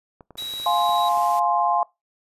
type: clicks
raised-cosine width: 1 ms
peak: -29 dBFS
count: 8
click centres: 0.208 / 0.307 / 0.355 / 0.423 / 0.538 / 0.6 / 0.894 / 1.175 s
type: noise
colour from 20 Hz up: white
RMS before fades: -40 dBFS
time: 0.37-1.4 s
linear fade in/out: 10 ms
type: tone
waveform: triangle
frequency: 3860 Hz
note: B7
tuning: 40 cents flat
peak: -27 dBFS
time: 0.38-1.09 s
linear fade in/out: 5 ms
type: chord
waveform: sine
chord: F minor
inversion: none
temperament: just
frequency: 698.5 / 838.1 / 1047.7 Hz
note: F5 / Ab5 / C6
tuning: 0 / +16 / +2 cents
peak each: -22 dBFS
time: 0.66-1.83 s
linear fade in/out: 2 ms
effects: noise-tail reverb RT60 0.2 s tail -22 dB re dry + resampled to 32000 Hz